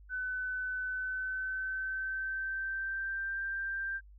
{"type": "tone with pitch glide", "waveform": "sine", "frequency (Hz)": [1509, 1578.5], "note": ["F#6", "G6"], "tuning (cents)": [34, 12], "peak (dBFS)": -33, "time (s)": [0.09, 4.01], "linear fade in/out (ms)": 50, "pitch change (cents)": 78, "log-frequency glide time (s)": [0.85, 3.37], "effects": ["added 50 Hz sine -52 dBFS peak until 4.18 s"]}